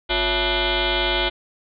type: tone with frequency modulation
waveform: sine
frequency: 1480 Hz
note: F#6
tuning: in tune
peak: -18 dBFS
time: 0.09-1.3 s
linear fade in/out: 20 ms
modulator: 306 Hz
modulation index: 7.3
effects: none